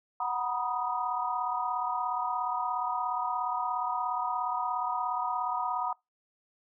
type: chord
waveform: sine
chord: B major seventh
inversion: second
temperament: equal with one note detuned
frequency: 740 / 950.8 / 987.8 / 1244.5 Hz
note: F#5 / A#5 / B5 / D#6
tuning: 0 / +34 / 0 / 0 cents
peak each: -34 / -33 / -35 / -34 dBFS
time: 0.2-5.93 s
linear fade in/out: 5 ms
effects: noise-tail reverb RT60 0.2 s tail -24 dB re dry